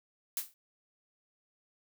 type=noise with exponential decay; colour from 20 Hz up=blue; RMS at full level=-30 dBFS; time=0.37-0.54 s; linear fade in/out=1 ms; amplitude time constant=35 ms; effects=none